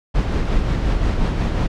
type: noise with tremolo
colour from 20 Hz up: brown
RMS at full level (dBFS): -17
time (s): 0.14-1.68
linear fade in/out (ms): 20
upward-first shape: sine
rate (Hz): 5.6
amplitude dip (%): 35
effects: low-pass 5000 Hz 12 dB/octave